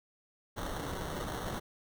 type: noise with sample-and-hold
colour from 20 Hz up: pink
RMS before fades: -38 dBFS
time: 0.56-1.6 s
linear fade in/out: 20 ms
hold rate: 2450 Hz
effects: none